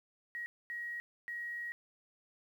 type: tone bursts at uneven times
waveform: sine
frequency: 1898 Hz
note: A#6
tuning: 31 cents sharp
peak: -38 dBFS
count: 3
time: 0.35-0.46 / 0.7-1 / 1.28-1.72 s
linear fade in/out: 0 ms
effects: 11-bit